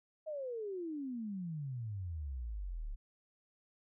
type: exponential sweep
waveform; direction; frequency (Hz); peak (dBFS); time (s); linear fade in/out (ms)
sine; down; 640 to 33.44; -38; 0.26-2.96; 20
effects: none